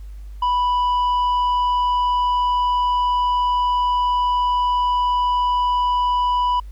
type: tone with tanh clipping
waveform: sine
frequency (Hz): 987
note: B5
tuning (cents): -1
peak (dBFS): -17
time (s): 0.42-6.6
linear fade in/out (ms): 5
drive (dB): 5
effects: added 50 Hz sine -32 dBFS peak until 6.71 s + pink hiss -58 dBFS RMS until 6.71 s